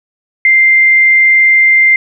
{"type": "tone", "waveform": "sine", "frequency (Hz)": 2093, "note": "C7", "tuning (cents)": 0, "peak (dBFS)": -4, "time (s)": [0.45, 1.96], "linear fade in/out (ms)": 2, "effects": []}